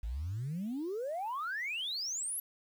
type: exponential sweep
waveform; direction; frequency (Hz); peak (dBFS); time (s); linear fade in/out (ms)
sine; up; 50.8 to 11830; -33; 0.03-2.4; 5
effects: tanh soft clip ceiling -31 dBFS + 10-bit